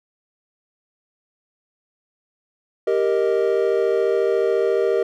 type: chord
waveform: triangle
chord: Eb major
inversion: first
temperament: equal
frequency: 392 / 466.2 / 622.3 Hz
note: G4 / Bb4 / Eb5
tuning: 0 / 0 / 0 cents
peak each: -18 / -18 / -22 dBFS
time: 2.87-5.03 s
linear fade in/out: 5 ms
effects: none